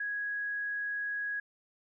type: tone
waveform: sine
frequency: 1661.2 Hz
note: G#6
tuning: in tune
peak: -32 dBFS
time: 0-1.4 s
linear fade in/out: 5 ms
effects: none